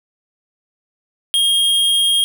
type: tone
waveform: square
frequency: 3242 Hz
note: G#7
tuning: 42 cents flat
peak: -13 dBFS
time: 1.34-2.24 s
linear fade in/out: 0 ms
effects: none